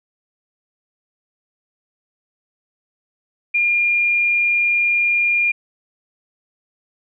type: tone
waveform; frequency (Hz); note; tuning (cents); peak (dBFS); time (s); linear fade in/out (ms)
sine; 2410; D7; +44; -14; 3.54-5.52; 10
effects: none